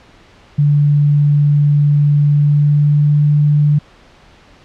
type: tone with pitch glide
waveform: sine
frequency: 145.9 to 147.68 Hz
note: D3 to D3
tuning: -11 to +10 cents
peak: -8 dBFS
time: 0.58-3.79 s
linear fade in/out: 10 ms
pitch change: +21 cents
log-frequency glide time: 2.29-3.27 s
effects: pink hiss -45 dBFS RMS until 4.64 s + low-pass 4000 Hz 12 dB/octave